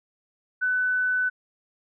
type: tone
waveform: sine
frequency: 1500 Hz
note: F#6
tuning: 23 cents sharp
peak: -21 dBFS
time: 0.61-1.3 s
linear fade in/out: 20 ms
effects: none